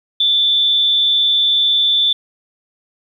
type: tone with amplitude modulation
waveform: sine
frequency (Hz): 3520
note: A7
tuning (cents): 0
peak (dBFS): -9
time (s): 0.2-2.13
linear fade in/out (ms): 5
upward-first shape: sine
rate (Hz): 222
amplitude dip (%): 45
effects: 8-bit